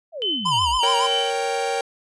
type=exponential sweep; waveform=sine; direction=down; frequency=700 to 46.09 Hz; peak=-28 dBFS; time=0.12-0.8 s; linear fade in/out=50 ms
type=tone with tremolo; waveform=sine; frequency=3049 Hz; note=G7; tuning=49 cents flat; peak=-20 dBFS; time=0.22-1.3 s; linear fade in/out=0 ms; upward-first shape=sine; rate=3.5 Hz; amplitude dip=60%
type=tone with vibrato; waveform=square; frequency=983 Hz; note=B5; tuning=8 cents flat; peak=-20 dBFS; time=0.45-1.07 s; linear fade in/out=10 ms; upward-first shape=sine; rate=7.2 Hz; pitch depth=93 cents each way
type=chord; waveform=45% pulse; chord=G diminished; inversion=first; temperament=equal; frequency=466.2 / 554.4 / 784 Hz; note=Bb4 / Db5 / G5; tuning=0 / 0 / 0 cents; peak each=-26 / -28 / -25 dBFS; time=0.83-1.81 s; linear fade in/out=2 ms
effects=resampled to 22050 Hz